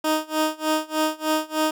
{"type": "tone with tremolo", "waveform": "15% pulse", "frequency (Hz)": 311.1, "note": "D#4", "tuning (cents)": 0, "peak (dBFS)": -12, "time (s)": [0.04, 1.71], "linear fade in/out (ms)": 5, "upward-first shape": "sine", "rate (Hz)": 3.3, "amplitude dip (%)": 95, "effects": []}